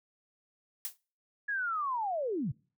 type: noise with exponential decay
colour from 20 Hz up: blue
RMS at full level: -32 dBFS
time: 0.85-0.97 s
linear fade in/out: 0 ms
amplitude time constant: 24 ms
type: linear sweep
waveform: sine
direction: down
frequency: 1700 to 108.7 Hz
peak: -30 dBFS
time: 1.48-2.52 s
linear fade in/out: 10 ms
effects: noise-tail reverb RT60 0.4 s tail -25 dB re dry